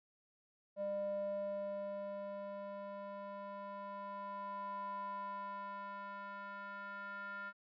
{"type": "tone with band-pass filter sweep", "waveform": "square", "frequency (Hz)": 200, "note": "G3", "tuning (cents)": 35, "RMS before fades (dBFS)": -44, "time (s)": [0.76, 7.53], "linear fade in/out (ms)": 50, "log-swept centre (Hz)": [580, 1400], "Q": 5.6, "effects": ["resampled to 11025 Hz"]}